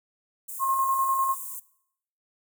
white high-pass noise, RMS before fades -37 dBFS, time 0.48-1.6 s, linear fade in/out 10 ms, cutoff 7300 Hz, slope 48 dB/octave
sine tone with tremolo, 1070 Hz, C6, 38 cents sharp, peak -20 dBFS, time 0.59-1.36 s, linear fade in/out 50 ms, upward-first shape square, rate 10 Hz, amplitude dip 30%
effects noise-tail reverb RT60 0.7 s tail -19 dB re dry

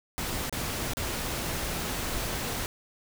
pink noise with dropouts, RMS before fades -32 dBFS, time 0.18-2.66 s, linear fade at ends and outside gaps 0 ms, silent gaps 0.495-0.526 / 0.935-0.97 s, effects none

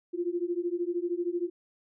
sine beating tone pair, 342.5 / 355.5 Hz, F4 / F4, -34 / +31 cents, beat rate 13 Hz, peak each -31 dBFS, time 0.13-1.5 s, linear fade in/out 20 ms, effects none

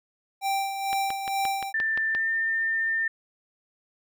square tone with tremolo, 784 Hz, G5, in tune, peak -24 dBFS, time 0.41-1.73 s, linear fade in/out 50 ms, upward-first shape sine, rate 2.2 Hz, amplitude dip 55%
click train, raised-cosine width 0.3 ms, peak -17 dBFS, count 8, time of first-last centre 0.93-2.15 s, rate 5.74 Hz
sine tone with pitch glide, 1779 to 1803.8 Hz, A6 to A6, +19 to +43 cents, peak -23 dBFS, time 1.74-3.08 s, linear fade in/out 5 ms, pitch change +24 cents, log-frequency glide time 2.08-2.26 s
effects none

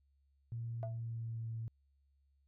sine tone with pitch glide, 116.3 to 113.51 Hz, A#2 to A#2, -4 to -46 cents, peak -38 dBFS, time 0.52-1.68 s, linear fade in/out 0 ms, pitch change -42 cents, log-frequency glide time 0.82-1.52 s
sine tone with exponential decay, 668 Hz, E5, 23 cents sharp, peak -36 dBFS, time 0.83-1 s, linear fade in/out 0 ms, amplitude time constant 35 ms
effects tanh soft clip ceiling -31 dBFS + added 69 Hz sine -70 dBFS peak until 2.47 s

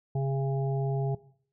harmonic tone, 136.1 Hz, C#3, 31 cents flat, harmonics 1 / 3 / 5 / 6, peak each -26 / -36 / -40 / -42 dBFS, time 0.15-1.15 s, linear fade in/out 5 ms, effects noise-tail reverb RT60 0.6 s tail -19 dB re dry

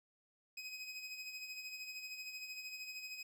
25% pulse tone with tremolo, 2522 Hz, D#7, 23 cents sharp, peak -39 dBFS, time 0.57-3.23 s, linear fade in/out 5 ms, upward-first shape sine, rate 13 Hz, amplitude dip 50%, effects resampled to 32000 Hz + 12-bit

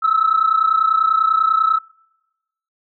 sine tone pair together, 1288.4 / 1318.5 Hz, E6 / E6, -40 / 0 cents, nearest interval unison, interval 40 cents, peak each -15 dBFS, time 0.02-1.79 s, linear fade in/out 20 ms, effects noise-tail reverb RT60 1.0 s tail -26 dB re dry + tanh soft clip ceiling -7 dBFS

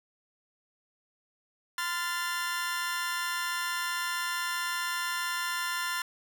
sawtooth chord, F major, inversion second, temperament equal with one note detuned, 1026.2 / 1396.9 / 1760 Hz, C6 / F6 / A6, -34 / 0 / 0 cents, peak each -31 dBFS, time 1.78-6.02 s, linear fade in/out 2 ms, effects none

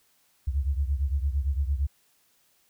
sine beating tone pair, 67.4 / 76.2 Hz, C#2 / D#2, -48 / -36 cents, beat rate 8.8 Hz, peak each -25 / -29 dBFS, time 0.47-1.87 s, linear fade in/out 10 ms, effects white hiss -66 dBFS RMS until 2.69 s

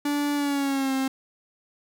45% pulse tone with pitch glide, 290 to 265.9 Hz, D4 to C4, -22 to +28 cents, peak -23 dBFS, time 0.05-1.08 s, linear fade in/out 5 ms, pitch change -150 cents, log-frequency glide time 0.35-0.93 s, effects none

